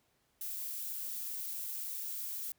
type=noise; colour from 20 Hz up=violet; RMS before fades=-40 dBFS; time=0.41-2.52 s; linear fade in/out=2 ms; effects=pink hiss -74 dBFS RMS until 2.58 s + high-pass 60 Hz 12 dB/octave